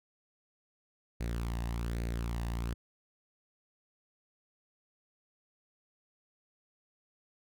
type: tone with flanger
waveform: sawtooth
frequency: 58 Hz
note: A#1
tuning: 8 cents flat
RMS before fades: -35 dBFS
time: 1.2-2.74 s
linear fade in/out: 10 ms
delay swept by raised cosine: 0.46 to 1.1 ms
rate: 1.2 Hz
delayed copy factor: +0.5
effects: none